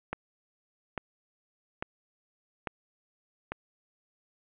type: click train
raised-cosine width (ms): 0.5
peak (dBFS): -17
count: 5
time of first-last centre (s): 0.13-3.52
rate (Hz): 1.18
effects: resampled to 8000 Hz + 9-bit